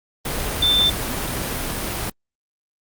sine tone in noise, 3553 Hz, A7, 16 cents sharp, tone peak -14 dBFS, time 0.62-0.9 s, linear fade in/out 5 ms, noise pink, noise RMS -25 dBFS, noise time 0.25-2.1 s, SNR +8 dB, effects Opus 32 kbps

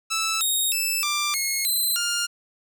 10% pulse tone with pitch steps, 1316 / 3736 / 2635 / 1183 / 2167 / 4057 / 1407 Hz, E6 / A#7 / E7 / D6 / C#7 / B7 / F6, -3 / +3 / -1 / +12 / -40 / +46 / +12 cents, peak -14 dBFS, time 0.1-2.27 s, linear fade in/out 20 ms, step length 310 ms, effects none

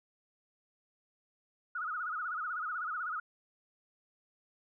sine tone with vibrato, 1348 Hz, E6, 38 cents sharp, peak -34 dBFS, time 1.75-3.2 s, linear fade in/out 5 ms, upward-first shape sine, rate 16 Hz, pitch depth 160 cents each way, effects none

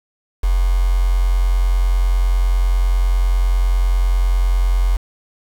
sine tone with quantisation, 45 Hz, F#1, 47 cents flat, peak -12 dBFS, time 0.43-4.97 s, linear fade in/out 10 ms, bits 5, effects none

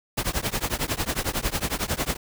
pink noise with tremolo, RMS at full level -23 dBFS, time 0.17-2.17 s, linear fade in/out 10 ms, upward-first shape triangle, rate 11 Hz, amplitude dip 100%, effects none

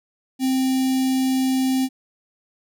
square tone with notch filter, 261.6 Hz, C4, in tune, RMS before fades -20 dBFS, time 0.39-1.89 s, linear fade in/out 50 ms, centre 1300 Hz, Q 0.52, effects none

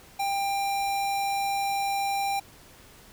square tone, 794 Hz, G5, 22 cents sharp, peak -26 dBFS, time 0.19-2.4 s, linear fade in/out 10 ms, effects pink hiss -52 dBFS RMS until 3.12 s

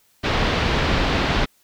pink low-pass noise, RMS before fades -20 dBFS, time 0.23-1.46 s, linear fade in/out 20 ms, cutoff 4200 Hz, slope 24 dB/octave, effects white hiss -60 dBFS RMS until 1.63 s

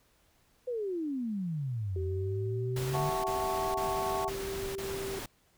sine exponential two-way sweep, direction down then up, 513 to 84.9 to 150.5 Hz, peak -31 dBFS, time 0.67-3.1 s, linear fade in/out 10 ms, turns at 2 s
sine tone with pitch glide, 383.1 to 390.2 Hz, G4 to G4, -40 to -8 cents, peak -35 dBFS, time 1.96-5.19 s, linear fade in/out 2 ms, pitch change +32 cents, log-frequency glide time 2.76-4.23 s
pink noise bursts, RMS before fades -40 dBFS, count 5, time 2.76-5.26 s, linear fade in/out 5 ms, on 480 ms, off 25 ms
sine chord, F# minor seventh, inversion third, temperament equal, 659.3 / 740 / 880 / 1108.7 Hz, E5 / F#5 / A5 / C#6, 0 / 0 / 0 / 0 cents, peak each -36 dBFS, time 2.93-4.3 s, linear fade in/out 20 ms
effects pink hiss -68 dBFS RMS until 5.57 s

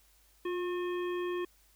harmonic tone with a mistuned harmonic, 360 Hz, F#4, 47 cents flat, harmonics 1 / 3 / 5 / 7 / 9, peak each -32 / -42 / -46 / -49 / -51 dBFS, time 0.45-1.45 s, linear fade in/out 5 ms, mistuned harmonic 1, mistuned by -27 cents, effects added 50 Hz sine -66 dBFS peak until 1.75 s + white hiss -66 dBFS RMS until 1.75 s

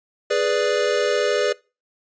square chord, G# diminished, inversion none, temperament equal, 415.3 / 493.9 / 587.3 Hz, G#4 / B4 / D5, 0 / 0 / 0 cents, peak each -23 dBFS, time 0.3-1.53 s, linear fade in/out 10 ms, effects noise-tail reverb RT60 0.3 s tail -23 dB re dry + resampled to 16000 Hz

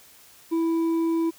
sine tone with hard clipping, 329.6 Hz, E4, in tune, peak -22 dBFS, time 0.51-1.31 s, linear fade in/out 20 ms, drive 4 dB, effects white hiss -52 dBFS RMS until 1.38 s

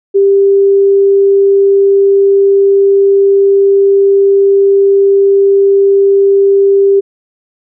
sine tone, 395.3 Hz, G4, 15 cents sharp, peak -4 dBFS, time 0.14-7.01 s, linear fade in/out 20 ms, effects none

